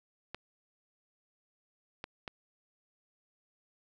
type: clicks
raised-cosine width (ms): 0.3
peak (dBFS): -23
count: 3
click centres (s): 0.346 / 2.041 / 2.278
effects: none